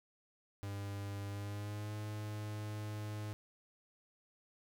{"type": "tone with pitch glide", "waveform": "45% pulse", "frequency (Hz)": [100.5, 105.8], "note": ["G2", "G#2"], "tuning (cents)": [44, 33], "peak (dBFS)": -40, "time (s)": [0.63, 3.33], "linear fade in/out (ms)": 0, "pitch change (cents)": 89, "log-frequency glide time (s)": [1.29, 1.94], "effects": []}